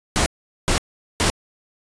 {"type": "noise bursts", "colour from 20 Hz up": "pink", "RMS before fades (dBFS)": -18, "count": 3, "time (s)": [0.16, 1.3], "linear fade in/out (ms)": 0, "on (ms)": 100, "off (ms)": 420, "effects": ["resampled to 22050 Hz"]}